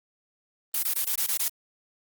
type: noise bursts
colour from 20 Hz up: blue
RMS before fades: -26 dBFS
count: 7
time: 0.74-1.483 s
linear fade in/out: 5 ms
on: 89 ms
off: 20 ms
effects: Opus 24 kbps